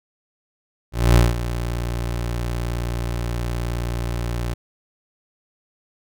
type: tone with ADSR envelope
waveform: 25% pulse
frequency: 59 Hz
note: A#1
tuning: 22 cents sharp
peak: -6 dBFS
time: 0.92-4.54 s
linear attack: 240 ms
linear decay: 180 ms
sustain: -13 dB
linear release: 9 ms
effects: none